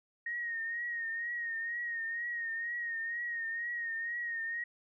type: tone with vibrato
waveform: sine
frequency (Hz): 1864.7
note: A#6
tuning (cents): 0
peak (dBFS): -34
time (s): 0.26-4.64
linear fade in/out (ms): 5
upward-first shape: triangle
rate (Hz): 2.1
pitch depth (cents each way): 56
effects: none